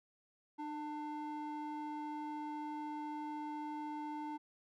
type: ring-modulated tone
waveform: triangle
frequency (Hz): 597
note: D5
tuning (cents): +28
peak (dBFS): -35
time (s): 0.58-4.38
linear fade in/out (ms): 20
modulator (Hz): 295
effects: none